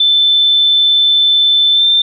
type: tone with pitch glide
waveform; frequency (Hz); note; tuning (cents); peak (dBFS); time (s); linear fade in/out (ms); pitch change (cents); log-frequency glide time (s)
sine; 3529 to 3572; A7 to A7; +4 to +25; -7; 0-2.02; 5; +21; 1.73-1.85
effects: none